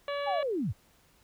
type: harmonic tone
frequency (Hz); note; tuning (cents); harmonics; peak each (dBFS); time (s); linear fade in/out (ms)
570; C#5; +48; 1 / 2 / 3 / 4 / 5 / 6 / 7; -32 / -38 / -42 / -44 / -46 / -48 / -49; 0.08-0.43; 2
type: linear sweep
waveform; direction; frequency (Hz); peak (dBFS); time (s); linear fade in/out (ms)
sine; down; 855 to 69.3; -28; 0.26-0.73; 20
effects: pink hiss -64 dBFS RMS until 1.23 s